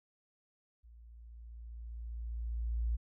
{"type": "tone with level ramp", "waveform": "sine", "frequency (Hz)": 57.5, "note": "A#1", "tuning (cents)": -23, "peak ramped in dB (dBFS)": [-54, -29], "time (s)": [0.83, 2.97], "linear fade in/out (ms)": 20, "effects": []}